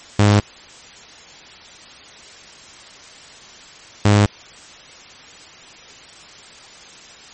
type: tone pair in turn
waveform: sawtooth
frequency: 103.3 / 103.3 Hz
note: G#2 / G#2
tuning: -9 / -9 cents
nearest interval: unison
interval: 0 cents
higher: neither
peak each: -6 dBFS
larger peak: neither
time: 0.19-0.4 / 4.05-4.26 s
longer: neither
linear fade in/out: 5 ms
effects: white hiss -41 dBFS RMS until 7.33 s + MP3 32 kbps